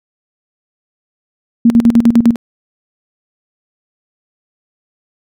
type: tone with tremolo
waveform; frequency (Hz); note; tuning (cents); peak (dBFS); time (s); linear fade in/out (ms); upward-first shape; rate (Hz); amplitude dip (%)
sine; 233.1; A#3; 0; -3; 1.65-2.36; 5; square; 9.9; 80
effects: none